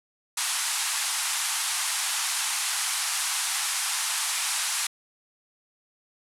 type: band-pass noise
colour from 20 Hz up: white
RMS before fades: -28 dBFS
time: 0.37-4.87 s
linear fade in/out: 5 ms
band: 780 to 11000 Hz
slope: 48 dB/octave
effects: none